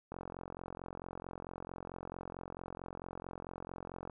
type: click train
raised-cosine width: 1 ms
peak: -29 dBFS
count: 178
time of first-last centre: 0.12-4.098 s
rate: 44.5 Hz
effects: none